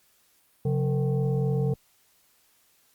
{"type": "tone with frequency modulation", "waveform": "sine", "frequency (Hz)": 135.5, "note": "C#3", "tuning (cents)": -39, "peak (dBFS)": -22, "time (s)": [0.65, 1.74], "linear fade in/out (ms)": 5, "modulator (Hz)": 315, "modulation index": 0.9, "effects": ["white hiss -64 dBFS RMS until 2.94 s", "Opus 48 kbps"]}